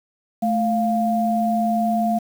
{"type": "tone pair together", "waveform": "sine", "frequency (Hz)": [218.8, 698.5], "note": ["A3", "F5"], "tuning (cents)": [-9, 0], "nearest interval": "octave + minor sixth", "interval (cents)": 2009, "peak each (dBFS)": -20, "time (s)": [0.42, 2.19], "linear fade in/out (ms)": 10, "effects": ["7-bit"]}